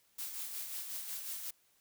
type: noise with tremolo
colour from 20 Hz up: blue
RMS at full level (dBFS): -40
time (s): 0.18-1.51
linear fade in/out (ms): 10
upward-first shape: sine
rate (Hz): 5.5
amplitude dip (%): 45
effects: white hiss -71 dBFS RMS until 1.8 s